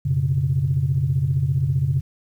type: chord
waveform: sine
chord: F# suspended fourth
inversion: none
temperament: equal with one note detuned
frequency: 90.13 / 123.47 / 138.59 Hz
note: F#2 / B2 / C#3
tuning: -45 / 0 / 0 cents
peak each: -25 / -23 / -19 dBFS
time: 0.05-2.01 s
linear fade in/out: 10 ms
effects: tanh soft clip ceiling -9 dBFS + 9-bit